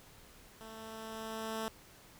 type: tone with level ramp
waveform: 10% pulse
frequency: 221.6 Hz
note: A3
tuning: 13 cents sharp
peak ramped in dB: -40 to -27 dBFS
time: 0.61-1.68 s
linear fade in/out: 0 ms
effects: pink hiss -58 dBFS RMS until 2.19 s